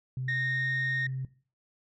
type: tone with pitch glide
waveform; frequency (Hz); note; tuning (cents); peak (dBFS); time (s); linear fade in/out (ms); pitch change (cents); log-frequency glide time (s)
sine; 129.1 to 131.36; C3 to C3; -23 to +7; -30; 0.17-1.25; 2; +30; 0.36-0.7
type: tone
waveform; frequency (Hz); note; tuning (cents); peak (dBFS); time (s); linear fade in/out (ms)
sine; 1852; A#6; -12; -26; 0.28-1.07; 5
effects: noise-tail reverb RT60 0.4 s tail -19 dB re dry + tanh soft clip ceiling -24 dBFS